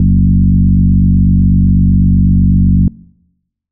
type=tone with frequency modulation; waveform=sine; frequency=128.2 Hz; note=C3; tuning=35 cents flat; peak=-5 dBFS; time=0-2.88 s; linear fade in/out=2 ms; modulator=48 Hz; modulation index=1.9; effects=noise-tail reverb RT60 0.9 s tail -23 dB re dry